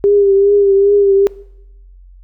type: tone with vibrato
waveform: sine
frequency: 399.7 Hz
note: G4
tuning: 34 cents sharp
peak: -7 dBFS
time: 0.04-1.27 s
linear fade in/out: 0 ms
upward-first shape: triangle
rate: 2.5 Hz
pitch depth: 45 cents each way
effects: noise-tail reverb RT60 0.8 s tail -21 dB re dry + added 45 Hz sine -37 dBFS peak until 2.23 s